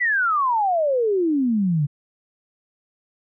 sine exponential sweep, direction down, 2018 to 138.59 Hz, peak -17 dBFS, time 0-1.87 s, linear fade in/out 20 ms, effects none

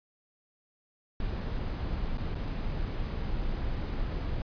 brown noise with dropouts, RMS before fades -32 dBFS, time 1.2-4.42 s, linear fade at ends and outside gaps 2 ms, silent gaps 2.174-2.18 / 2.347-2.352 s, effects resampled to 11025 Hz

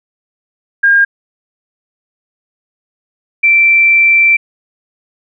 sine tone pair in turn, 1614 / 2343 Hz, G#6 / D7, -50 / -5 cents, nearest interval tritone, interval 645 cents, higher second, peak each -5 dBFS, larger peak neither, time 0.83-1.05 / 3.43-4.37 s, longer second, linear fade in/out 10 ms, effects none

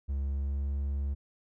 triangle tone with pitch glide, 69 to 69.92 Hz, C#2 to C#2, -7 to +16 cents, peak -27 dBFS, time 0.08-1.15 s, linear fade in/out 20 ms, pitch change +23 cents, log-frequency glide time 0.18-0.72 s, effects none

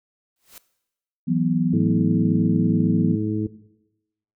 white noise with exponential growth, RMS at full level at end -39 dBFS, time 0.36-0.58 s, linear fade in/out 2 ms, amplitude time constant 46 ms
sine chord, E suspended second, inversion none, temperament equal, 164.81 / 185 / 246.9 Hz, E3 / F#3 / B3, 0 / 0 / 0 cents, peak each -22 dBFS, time 1.27-3.16 s, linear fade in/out 20 ms
harmonic tone, 107 Hz, A2, 48 cents flat, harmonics 1 / 2 / 3 / 4, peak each -26 / -26 / -25 / -33 dBFS, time 1.73-3.47 s, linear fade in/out 5 ms
effects noise-tail reverb RT60 0.9 s tail -17 dB re dry

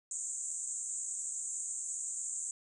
pink band-pass noise, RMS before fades -39 dBFS, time 0.11-2.51 s, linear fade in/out 2 ms, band 6800 to 8400 Hz, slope 96 dB/octave, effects none

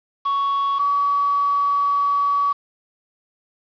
triangle / sine tone pair in turn, 1115 / 1136.5 Hz, C#6 / C#6, +10 / +43 cents, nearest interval unison, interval 33 cents, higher second, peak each -16 dBFS, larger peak neither, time 0.25-0.79 / 0.79-2.53 s, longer second, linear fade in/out 10 ms, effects resampled to 11025 Hz + 7-bit

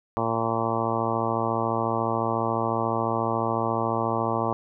harmonic tone, 114.1 Hz, A#2, 37 cents flat, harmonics 1 / 2 / 3 / 4 / 5 / 6 / 7 / 8 / 9 / 10, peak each -32 / -32 / -32 / -32 / -32 / -32 / -32 / -32 / -32 / -32 dBFS, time 0.17-4.53 s, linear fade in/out 0 ms, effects none

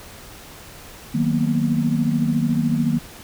sine chord, B major seventh, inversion first, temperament equal, 155.56 / 185 / 233.1 / 246.9 Hz, D#3 / F#3 / A#3 / B3, 0 / 0 / 0 / 0 cents, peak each -22 / -26 / -20 / -25 dBFS, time 1.14-2.99 s, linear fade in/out 10 ms, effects pink hiss -41 dBFS RMS until 3.23 s

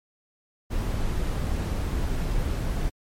brown noise, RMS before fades -26 dBFS, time 0.7-2.9 s, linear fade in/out 20 ms, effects MP3 64 kbps

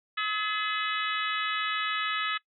harmonic tone with a mistuned harmonic, 426.4 Hz, G#4, 46 cents sharp, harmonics 3 / 4 / 5 / 6 / 7 / 8 / 9, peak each -31 / -33 / -35 / -37 / -38 / -39 / -40 dBFS, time 0.17-2.38 s, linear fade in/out 10 ms, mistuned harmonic 5, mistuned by -71 cents, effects noise-tail reverb RT60 0.1 s tail -22 dB re dry

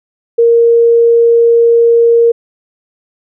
sine tone, 466.2 Hz, A#4, in tune, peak -4 dBFS, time 0.38-2.32 s, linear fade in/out 10 ms, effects none

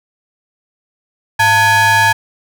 square ring-modulated tone, 395.3 Hz, G4, 15 cents sharp, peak -6 dBFS, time 1.39-2.13 s, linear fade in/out 10 ms, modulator 1290 Hz, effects none

